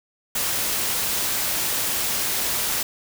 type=noise; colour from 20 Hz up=white; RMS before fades=-24 dBFS; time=0.35-2.83 s; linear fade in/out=5 ms; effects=none